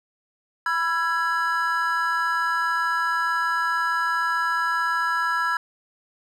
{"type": "chord", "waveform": "triangle", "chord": "E major", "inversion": "second", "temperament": "equal with one note detuned", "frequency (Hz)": [987.8, 1343.1, 1661.2], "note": ["B5", "E6", "G#6"], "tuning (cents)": [0, 32, 0], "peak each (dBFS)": [-25, -23, -23], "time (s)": [0.66, 5.57], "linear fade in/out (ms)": 2, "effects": []}